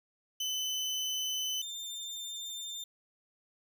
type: tone pair in turn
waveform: 30% pulse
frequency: 3025 / 3597 Hz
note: F#7 / A7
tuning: +38 / +37 cents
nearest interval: minor third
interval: 299 cents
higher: second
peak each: -29 / -36 dBFS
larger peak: first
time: 0.4-1.62 / 1.62-2.84 s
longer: neither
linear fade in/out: 5 ms
effects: none